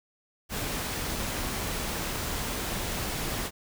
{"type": "noise", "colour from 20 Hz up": "pink", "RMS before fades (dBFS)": -32, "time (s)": [0.49, 3.51], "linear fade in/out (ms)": 50, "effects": []}